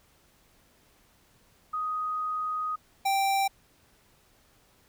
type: tone pair in turn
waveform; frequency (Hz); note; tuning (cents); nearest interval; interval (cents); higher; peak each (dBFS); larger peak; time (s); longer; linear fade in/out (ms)
sine / square; 1249 / 783.2; D#6 / G5; +6 / -2; minor sixth; 808; first; -28 / -24; second; 1.73-2.76 / 3.05-3.48; first; 10
effects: pink hiss -63 dBFS RMS until 4.88 s